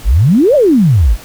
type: exponential two-way sweep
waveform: sine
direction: up then down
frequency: 43 to 622.3 to 43 Hz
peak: -5 dBFS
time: 0.04-1.17 s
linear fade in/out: 50 ms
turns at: 0.55 s
effects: pink hiss -34 dBFS RMS until 1.24 s